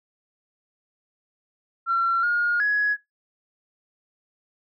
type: tone with pitch steps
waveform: sine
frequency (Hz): 1361 / 1427 / 1677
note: F6 / F6 / G#6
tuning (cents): -45 / +37 / +16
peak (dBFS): -18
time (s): 1.86-2.97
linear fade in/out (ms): 50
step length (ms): 370
effects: noise-tail reverb RT60 0.2 s tail -24 dB re dry + tanh soft clip ceiling -14 dBFS